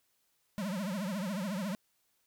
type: tone with vibrato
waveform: square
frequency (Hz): 194.6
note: G3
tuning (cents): -12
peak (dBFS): -34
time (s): 0.58-1.75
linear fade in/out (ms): 0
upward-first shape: triangle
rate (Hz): 14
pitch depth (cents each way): 220
effects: white hiss -75 dBFS RMS until 2.26 s